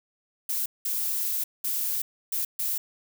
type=noise bursts at uneven times; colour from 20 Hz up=violet; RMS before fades=-28 dBFS; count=5; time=0.49-0.66 / 0.85-1.44 / 1.64-2.02 / 2.32-2.45 / 2.59-2.78 s; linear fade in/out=5 ms; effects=none